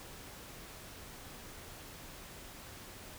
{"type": "silence", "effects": ["pink hiss -50 dBFS RMS until 3.18 s"]}